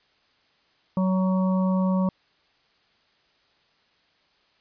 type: harmonic tone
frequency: 187.1 Hz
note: F#3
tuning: 20 cents sharp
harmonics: 1 / 3 / 5 / 6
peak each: -20 / -30 / -34 / -36 dBFS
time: 0.97-2.09 s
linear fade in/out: 2 ms
effects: white hiss -64 dBFS RMS until 4.6 s + resampled to 11025 Hz